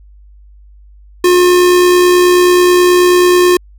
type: tone with amplitude modulation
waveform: square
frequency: 358.1 Hz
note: F4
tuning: 43 cents sharp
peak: -5 dBFS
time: 1.24-3.57 s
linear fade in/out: 5 ms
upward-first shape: sine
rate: 69.3 Hz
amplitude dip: 25%
effects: added 50 Hz sine -37 dBFS peak until 3.78 s